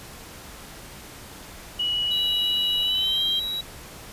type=tone with pitch glide; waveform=sine; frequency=2927 to 3192 Hz; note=F#7 to G7; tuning=-19 to +31 cents; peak=-22 dBFS; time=1.79-3.4 s; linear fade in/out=10 ms; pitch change=+150 cents; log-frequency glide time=2.81-3.22 s
type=tone with vibrato; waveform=triangle; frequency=3885 Hz; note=B7; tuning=29 cents flat; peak=-25 dBFS; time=2.11-3.61 s; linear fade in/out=5 ms; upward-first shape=sine; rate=2.7 Hz; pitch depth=8 cents each way
effects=pink hiss -42 dBFS RMS until 4.12 s + resampled to 32000 Hz